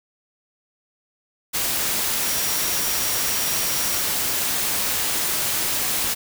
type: tone in noise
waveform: sine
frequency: 5660 Hz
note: F8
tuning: 22 cents sharp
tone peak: -31 dBFS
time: 2.22-4.03 s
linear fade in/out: 20 ms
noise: white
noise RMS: -23 dBFS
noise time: 1.53-6.15 s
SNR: -11 dB
effects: none